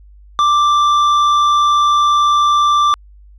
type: tone with hard clipping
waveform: sine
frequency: 1177 Hz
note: D6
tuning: 3 cents sharp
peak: -11 dBFS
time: 0.39-2.94 s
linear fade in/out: 0 ms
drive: 7 dB
effects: added 50 Hz sine -39 dBFS peak until 3.38 s + resampled to 24000 Hz